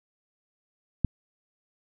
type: click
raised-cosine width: 5 ms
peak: -10 dBFS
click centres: 1.047 s
effects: none